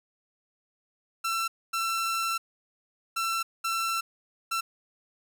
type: tone bursts at uneven times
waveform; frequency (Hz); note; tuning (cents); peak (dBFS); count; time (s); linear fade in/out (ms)
sawtooth; 1344; E6; +33; -23; 5; 1.24-1.48 / 1.73-2.38 / 3.16-3.43 / 3.64-4.01 / 4.51-4.61; 10
effects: none